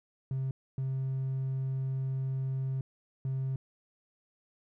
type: tone bursts at uneven times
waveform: triangle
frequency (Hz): 132.8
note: C3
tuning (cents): +26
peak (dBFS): -27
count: 3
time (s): 0.31-0.51 / 0.78-2.81 / 3.25-3.56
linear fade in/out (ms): 2
effects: tanh soft clip ceiling -25 dBFS